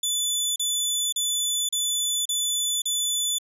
20% pulse tone bursts, 3484 Hz, A7, 18 cents flat, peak -17 dBFS, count 6, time 0.03-3.385 s, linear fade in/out 5 ms, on 530 ms, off 35 ms, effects none

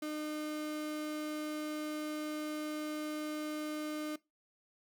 35% pulse tone, 304.2 Hz, D#4, 39 cents flat, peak -35 dBFS, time 0.02-4.16 s, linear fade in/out 5 ms, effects noise-tail reverb RT60 0.2 s tail -20 dB re dry

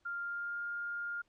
sine tone with pitch glide, 1396.9 to 1409.9 Hz, F6 to F6, 0 to +16 cents, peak -36 dBFS, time 0.05-1.22 s, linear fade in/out 10 ms, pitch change +16 cents, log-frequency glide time 0.19-0.63 s, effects pink hiss -75 dBFS RMS until 1.28 s + low-pass 6000 Hz 12 dB/octave

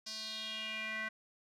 square tone with band-pass filter sweep, 218.4 Hz, A3, 13 cents flat, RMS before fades -41 dBFS, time 0.06-1.09 s, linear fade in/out 10 ms, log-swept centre 5100 to 1800 Hz, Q 4.3, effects none

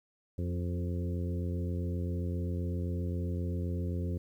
harmonic tone with a mistuned harmonic, 87.6 Hz, F2, 6 cents sharp, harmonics 1 / 2 / 3 / 4 / 5 / 6, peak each -32 / -38 / -42 / -44 / -46 / -48 dBFS, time 0.38-4.18 s, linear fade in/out 5 ms, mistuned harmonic 4, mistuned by +18 cents, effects 11-bit

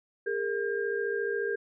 sine tone cluster, 405.3 / 459.6 / 1607 Hz, G#4 / A#4 / G6, -42 / -25 / +43 cents, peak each -31 / -32 / -34 dBFS, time 0.26-1.56 s, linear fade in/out 10 ms, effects none

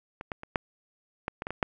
clicks, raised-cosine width 0.5 ms, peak -23 / -18 / -25 / -10 / -15 / -18 / -18 / -18 / -9 dBFS, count 9, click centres 0.211 / 0.318 / 0.434 / 0.558 / 1.281 / 1.421 / 1.469 / 1.506 / 1.628 s, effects none

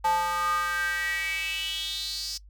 square tone with high-pass filter sweep, 174.61 Hz, F3, in tune, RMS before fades -29 dBFS, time 0.04-2.38 s, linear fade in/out 10 ms, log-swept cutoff 840 to 5200 Hz, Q 6.3, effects noise-tail reverb RT60 0.1 s tail -21 dB re dry + added 50 Hz sine -47 dBFS peak until 2.49 s

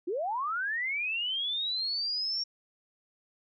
sine linear sweep, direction up, 317.9 to 5560 Hz, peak -29 dBFS, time 0.07-2.44 s, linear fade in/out 10 ms, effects none

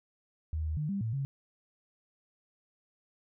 sine tone with pitch steps, 78.6 / 78.1 / 150.8 / 198.3 / 111.9 / 137.6 Hz, D#2 / D#2 / D3 / G3 / A2 / C#3, +18 / +7 / +46 / +20 / +30 / -12 cents, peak -30 dBFS, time 0.53-1.25 s, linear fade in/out 0 ms, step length 120 ms, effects none

